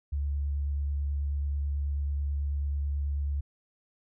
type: tone with vibrato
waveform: sine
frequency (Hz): 71.3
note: C#2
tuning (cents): +49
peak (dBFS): -27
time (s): 0.12-3.41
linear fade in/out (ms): 10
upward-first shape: square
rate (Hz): 9.2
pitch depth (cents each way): 11
effects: none